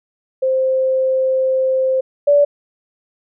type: tone pair in turn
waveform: sine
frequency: 523.3 / 577 Hz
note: C5 / D5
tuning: 0 / -31 cents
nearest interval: major second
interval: 169 cents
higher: second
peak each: -13 / -8 dBFS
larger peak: second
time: 0.42-2.01 / 2.27-2.45 s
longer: first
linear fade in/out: 10 ms
effects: none